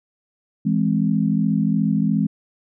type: chord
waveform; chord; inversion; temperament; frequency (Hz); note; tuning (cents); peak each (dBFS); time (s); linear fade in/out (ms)
sine; E augmented; none; equal; 164.81 / 207.7 / 261.6; E3 / G#3 / B#3; 0 / 0 / 0; -21 / -19 / -23; 0.65-2.27; 10
effects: none